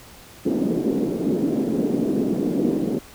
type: band-pass noise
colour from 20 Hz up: white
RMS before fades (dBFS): -22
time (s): 0.45-2.99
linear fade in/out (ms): 10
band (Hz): 200 to 360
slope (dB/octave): 24
effects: pink hiss -45 dBFS RMS until 3.14 s